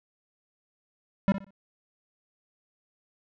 square tone with echo, 196 Hz, G3, in tune, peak -19 dBFS, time 1.28-1.32 s, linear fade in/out 0 ms, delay 62 ms, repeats 3, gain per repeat -12 dB, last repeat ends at 1.506 s, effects low-pass 2000 Hz 12 dB/octave

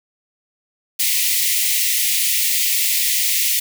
white high-pass noise, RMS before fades -18 dBFS, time 0.99-3.6 s, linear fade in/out 10 ms, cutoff 1900 Hz, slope 96 dB/octave, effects none

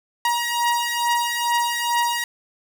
sawtooth beating tone pair, 949 / 951.3 Hz, A#5 / A#5, +31 / +35 cents, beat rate 2.3 Hz, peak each -18 / -20 dBFS, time 0.25-2.24 s, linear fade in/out 2 ms, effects none

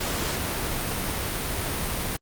pink noise, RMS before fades -28 dBFS, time 0-2.17 s, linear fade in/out 10 ms, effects Opus 48 kbps

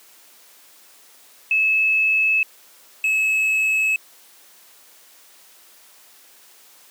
sine / triangle tone pair in turn, 2598 / 2585 Hz, E7 / E7, -26 / -34 cents, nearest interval unison, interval 8 cents, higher first, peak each -15 dBFS, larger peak neither, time 1.51-2.43 / 3.04-3.96 s, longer neither, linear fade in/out 2 ms, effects white hiss -50 dBFS RMS until 6.9 s + high-pass 300 Hz 12 dB/octave

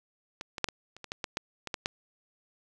clicks, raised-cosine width 0.2 ms, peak -20 / -19 / -8 / -18 / -30 / -24 / -17 / -15 / -13 / -19 / -14 / -11 dBFS, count 12, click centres 0.411 / 0.582 / 0.643 / 0.687 / 0.966 / 1.043 / 1.119 / 1.242 / 1.371 / 1.673 / 1.742 / 1.859 s, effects none

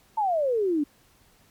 sine exponential sweep, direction down, 907 to 280 Hz, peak -21 dBFS, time 0.17-0.84 s, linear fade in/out 10 ms, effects pink hiss -60 dBFS RMS until 1.5 s + MP3 96 kbps

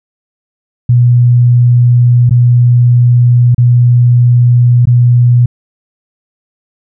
sine tone with dropouts, 121.7 Hz, B2, 25 cents flat, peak -3 dBFS, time 0.89-5.46 s, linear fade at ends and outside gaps 5 ms, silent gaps 2.295-2.308 / 3.547-3.58 / 4.855-4.871 s, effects none

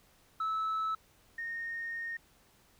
sine tone pair in turn, 1305 / 1845.5 Hz, E6 / A#6, -18 / -18 cents, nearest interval tritone, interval 600 cents, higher second, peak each -28 / -35 dBFS, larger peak first, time 0.4-0.95 / 1.38-2.17 s, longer second, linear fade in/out 5 ms, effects tanh soft clip ceiling -29 dBFS + pink hiss -65 dBFS RMS until 2.79 s

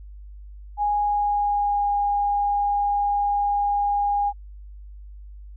sine tone with pitch glide, 826 to 815.1 Hz, G#5 to G#5, -10 to -33 cents, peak -19 dBFS, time 0.77-4.33 s, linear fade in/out 50 ms, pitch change -23 cents, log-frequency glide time 0.95-1.9 s, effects added 50 Hz sine -38 dBFS peak until 5.56 s

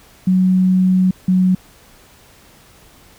sine tone pair in turn, 185.4 / 184.69 Hz, F#3 / F#3, +4 / -3 cents, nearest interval unison, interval 7 cents, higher first, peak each -10 dBFS, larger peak neither, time 0.27-1.11 / 1.28-1.55 s, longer first, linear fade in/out 5 ms, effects pink hiss -47 dBFS RMS until 3.18 s

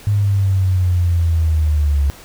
sine linear sweep, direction down, 103.83 to 69.3 Hz, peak -12 dBFS, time 0.07-2.1 s, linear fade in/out 0 ms, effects pink hiss -40 dBFS RMS until 2.24 s

